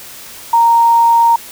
sine tone, 929 Hz, A#5, 6 cents flat, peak -6 dBFS, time 0.53-1.36 s, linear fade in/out 5 ms, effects white hiss -33 dBFS RMS until 1.51 s

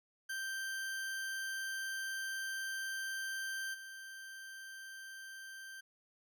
40% pulse tone with level steps, 1568 Hz, G6, in tune, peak -37 / -46 dBFS, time 0.29-5.81 s, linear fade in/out 10 ms, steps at 3.73 s, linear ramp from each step 20 ms, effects none

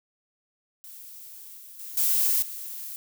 violet noise with level steps, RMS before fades -44 / -46 / -39 / -23 / -37 dBFS, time 0.84-2.96 s, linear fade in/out 0 ms, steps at 1.57 / 1.79 / 1.97 / 2.42 s, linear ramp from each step 5 ms, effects none

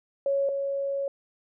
sine tone pair in turn, 554.4 / 554.4 Hz, C#5 / C#5, 0 / 0 cents, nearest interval unison, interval 0 cents, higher neither, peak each -22 / -26 dBFS, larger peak first, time 0.26-0.49 / 0.49-1.08 s, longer second, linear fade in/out 2 ms, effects none

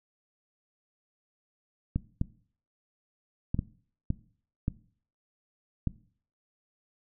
clicks, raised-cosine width 5 ms, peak -15 dBFS, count 7, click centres 1.96 / 2.214 / 3.545 / 3.591 / 4.104 / 4.681 / 5.873 s, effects noise-tail reverb RT60 0.5 s tail -19 dB re dry

